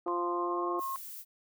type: harmonic tone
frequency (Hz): 174.61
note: F3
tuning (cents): 0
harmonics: 2 / 3 / 4 / 5 / 6 / 7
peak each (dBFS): -33 / -42 / -39 / -46 / -48 / -45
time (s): 0.06-0.8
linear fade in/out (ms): 5
type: tone with pitch glide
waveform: sine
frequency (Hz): 1046.5 to 1074.1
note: C6 to C6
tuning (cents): 0 to +45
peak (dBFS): -33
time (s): 0.08-0.96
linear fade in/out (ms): 0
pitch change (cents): +45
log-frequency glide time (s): 0.33-0.69
type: noise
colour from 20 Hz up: violet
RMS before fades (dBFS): -44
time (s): 0.78-1.25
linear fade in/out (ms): 50
effects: none